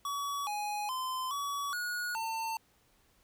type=tone with pitch steps; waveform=square; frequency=1133 / 832 / 1030 / 1134 / 1451 / 899 Hz; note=C#6 / G#5 / C6 / C#6 / F#6 / A5; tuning=+37 / +3 / -28 / +39 / -34 / +37 cents; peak=-34 dBFS; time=0.05-2.57 s; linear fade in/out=2 ms; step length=420 ms; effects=pink hiss -68 dBFS RMS until 3.23 s